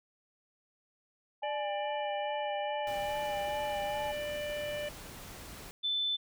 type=tone with vibrato; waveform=sine; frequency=831 Hz; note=G#5; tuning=1 cent sharp; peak=-35 dBFS; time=1.42-4.12 s; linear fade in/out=10 ms; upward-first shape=sine; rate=2.4 Hz; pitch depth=50 cents each way
type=harmonic tone; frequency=592 Hz; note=D5; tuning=14 cents sharp; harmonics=1 / 3 / 4 / 5; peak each=-35 / -45 / -46 / -45 dBFS; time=1.43-4.89 s; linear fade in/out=5 ms
type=noise; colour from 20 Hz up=pink; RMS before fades=-47 dBFS; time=2.87-5.71 s; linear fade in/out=0 ms
type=tone; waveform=sine; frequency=3520 Hz; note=A7; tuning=in tune; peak=-29 dBFS; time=5.83-6.17 s; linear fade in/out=20 ms
effects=none